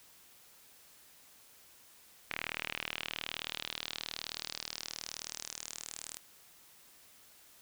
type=tone with band-pass filter sweep; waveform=sawtooth; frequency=38.89 Hz; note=D#1; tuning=in tune; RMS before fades=-43 dBFS; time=2.3-6.17 s; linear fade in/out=0 ms; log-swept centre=2300 to 7900 Hz; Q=2.7; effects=white hiss -60 dBFS RMS until 7.61 s